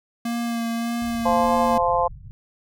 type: tone with vibrato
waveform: square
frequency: 233.1 Hz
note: A#3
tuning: in tune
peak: -24 dBFS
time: 0.25-1.78 s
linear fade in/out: 5 ms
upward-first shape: sine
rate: 1.7 Hz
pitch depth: 18 cents each way
type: low-pass noise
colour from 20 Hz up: pink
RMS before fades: -39 dBFS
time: 1.02-2.31 s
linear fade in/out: 0 ms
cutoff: 150 Hz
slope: 48 dB/octave
type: harmonic tone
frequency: 173.7 Hz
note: F3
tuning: 9 cents flat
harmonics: 3 / 4 / 5 / 6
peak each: -23 / -23 / -23 / -23 dBFS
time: 1.25-2.08 s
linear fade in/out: 10 ms
effects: none